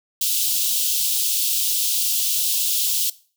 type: high-pass noise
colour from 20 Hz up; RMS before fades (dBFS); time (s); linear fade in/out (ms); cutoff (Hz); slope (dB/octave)
white; -21; 0.21-3.1; 5; 2900; 48
effects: noise-tail reverb RT60 0.4 s tail -19 dB re dry